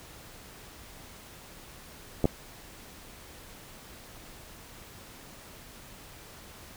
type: clicks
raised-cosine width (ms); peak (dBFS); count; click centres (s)
2; -10; 2; 2.243 / 2.255
effects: pink hiss -49 dBFS RMS until 6.76 s